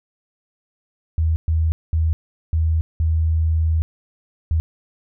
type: tone bursts at uneven times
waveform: sine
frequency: 80.3 Hz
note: E2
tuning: 45 cents flat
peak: -15 dBFS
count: 6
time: 1.18-1.36 / 1.48-1.72 / 1.93-2.13 / 2.53-2.81 / 3-3.82 / 4.51-4.6 s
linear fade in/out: 0 ms
effects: none